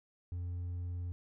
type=tone with hard clipping; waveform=sine; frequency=88.1 Hz; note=F2; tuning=16 cents sharp; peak=-37 dBFS; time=0.32-1.12 s; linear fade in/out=0 ms; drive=2 dB; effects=none